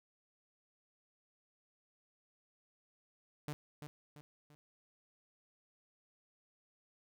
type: tone with echo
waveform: sawtooth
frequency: 148.3 Hz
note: D3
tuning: 17 cents sharp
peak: -35 dBFS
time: 3.48-3.53 s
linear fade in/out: 0 ms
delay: 340 ms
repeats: 3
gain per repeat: -7 dB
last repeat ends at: 4.55 s
effects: none